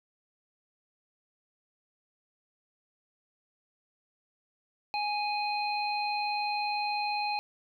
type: harmonic tone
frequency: 830.6 Hz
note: G#5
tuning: in tune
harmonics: 1 / 3 / 5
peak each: -30 / -35 / -37 dBFS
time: 4.94-7.39 s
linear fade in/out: 0 ms
effects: 11-bit